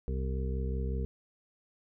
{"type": "harmonic tone", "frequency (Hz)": 65.41, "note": "C2", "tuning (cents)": 0, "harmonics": [1, 2, 3, 4, 6, 7], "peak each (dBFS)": [-31, -39, -41, -47, -44, -43], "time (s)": [0.08, 1.05], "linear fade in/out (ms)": 0, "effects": []}